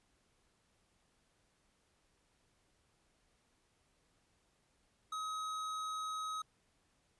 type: tone with tanh clipping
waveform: sine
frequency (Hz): 1270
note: D#6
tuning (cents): +35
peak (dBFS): -40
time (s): 5.12-6.42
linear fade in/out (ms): 5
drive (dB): 17
effects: pink hiss -75 dBFS RMS until 7.19 s + resampled to 24000 Hz